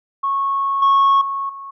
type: tone with level steps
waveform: sine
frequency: 1100 Hz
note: C#6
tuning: 14 cents flat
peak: -16 / -8 / -20 / -30 dBFS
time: 0.23-1.71 s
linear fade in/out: 10 ms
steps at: 0.82 / 1.21 / 1.49 s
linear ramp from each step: 5 ms
effects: tanh soft clip ceiling -9 dBFS